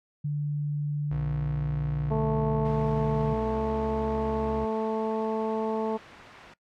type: tone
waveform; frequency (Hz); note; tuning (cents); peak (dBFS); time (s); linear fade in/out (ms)
sine; 146.83; D3; 0; -26; 0.24-3.34; 10
type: tone with pitch glide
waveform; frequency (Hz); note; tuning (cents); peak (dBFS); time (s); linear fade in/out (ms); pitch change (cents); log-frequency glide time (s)
30% pulse; 60.5 to 68.7; B1 to C#2; -35 to -15; -31; 1.11-4.65; 5; +220; 3.43-3.62
type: harmonic tone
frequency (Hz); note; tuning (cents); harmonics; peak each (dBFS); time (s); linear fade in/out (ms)
220; A3; 0; 1 / 2 / 3 / 4 / 5; -31 / -28 / -34 / -34 / -42; 2.1-5.98; 20
type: noise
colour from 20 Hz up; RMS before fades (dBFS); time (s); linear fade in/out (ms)
white; -41; 2.65-6.54; 5
effects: noise-tail reverb RT60 0.1 s tail -19 dB re dry + low-pass 2000 Hz 12 dB/octave